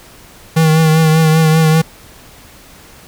square tone with vibrato, 159 Hz, D#3, 38 cents sharp, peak -8 dBFS, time 0.56-1.82 s, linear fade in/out 10 ms, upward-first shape triangle, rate 5.1 Hz, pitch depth 39 cents each way, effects pink hiss -40 dBFS RMS until 3.07 s

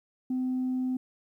sine tone, 255.9 Hz, C4, 38 cents flat, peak -25 dBFS, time 0.3-0.97 s, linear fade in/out 5 ms, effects tanh soft clip ceiling -24 dBFS + 11-bit

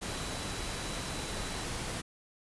sine tone in noise, 3951 Hz, B7, in tune, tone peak -48 dBFS, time 0.08-1.65 s, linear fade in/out 20 ms, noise pink, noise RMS -37 dBFS, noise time 0.01-2.02 s, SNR -14 dB, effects resampled to 24000 Hz

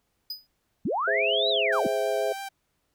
square tone with exponential decay, 4978 Hz, D#8, in tune, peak -29 dBFS, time 0.3-0.47 s, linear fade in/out 5 ms, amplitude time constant 36 ms
sine linear two-way sweep, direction up then down, 141.2 to 4000 to 141.2 Hz, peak -24 dBFS, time 0.85-1.87 s, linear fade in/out 5 ms, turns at 1.49 s
sine chord, Ab augmented, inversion none, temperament equal, 415.3 / 523.3 / 659.3 Hz, Ab4 / C5 / E5, 0 / 0 / 0 cents, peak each -29 / -29 / -27 dBFS, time 1.07-2.33 s, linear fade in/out 10 ms
sawtooth tone with vibrato, 784 Hz, G5, in tune, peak -30 dBFS, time 1.72-2.49 s, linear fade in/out 10 ms, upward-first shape sine, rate 6.1 Hz, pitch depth 12 cents each way
effects pink hiss -74 dBFS RMS until 2.94 s

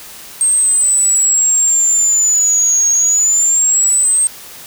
sine exponential two-way sweep, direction down then up, 8420 to 6550 to 8420 Hz, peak -9 dBFS, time 0.41-4.27 s, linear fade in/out 0 ms, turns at 2.9 s, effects white hiss -34 dBFS RMS until 4.66 s

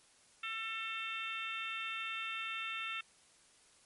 harmonic tone with a mistuned harmonic, 447.4 Hz, A4, 29 cents sharp, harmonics 3 / 4 / 5 / 6 / 7 / 8, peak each -43 / -49 / -46 / -41 / -50 / -47 dBFS, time 0.43-3.01 s, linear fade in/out 5 ms, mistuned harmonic 5, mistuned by -29 cents, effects white hiss -65 dBFS RMS until 3.85 s + MP3 48 kbps

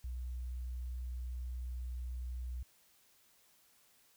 sine tone, 61.74 Hz, B1, in tune, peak -38 dBFS, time 0.04-2.63 s, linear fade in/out 5 ms, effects white hiss -68 dBFS RMS until 4.16 s

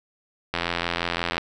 click train, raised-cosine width 0.3 ms, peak -8 dBFS, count 73, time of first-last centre 0.54-1.38 s, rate 85.7 Hz, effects none

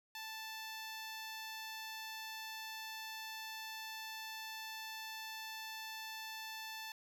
10% pulse tone, 880 Hz, A5, in tune, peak -36 dBFS, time 0.15-6.92 s, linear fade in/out 2 ms, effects none

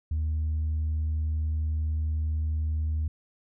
sine tone, 77.78 Hz, D#2, in tune, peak -23 dBFS, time 0.11-3.08 s, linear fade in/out 5 ms, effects tanh soft clip ceiling -23 dBFS

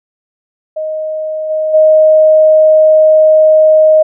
sine tone with level steps, 624 Hz, D#5, 5 cents sharp, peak -15 / -11 / -3 dBFS, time 0.76-4.03 s, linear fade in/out 10 ms, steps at 1.49 / 1.73 s, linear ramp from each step 20 ms, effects none

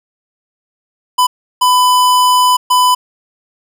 square tone bursts at uneven times, 1000 Hz, B5, 21 cents sharp, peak -8 dBFS, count 3, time 1.18-1.27 / 1.61-2.57 / 2.7-2.95 s, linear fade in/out 10 ms, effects none

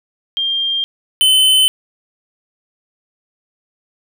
sine / square tone pair in turn, 3195 / 3047 Hz, G7 / G7, +32 / -50 cents, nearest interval minor second, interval 82 cents, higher first, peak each -15 / -9 dBFS, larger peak second, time 0.37-0.84 / 1.21-1.68 s, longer neither, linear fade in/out 0 ms, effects none

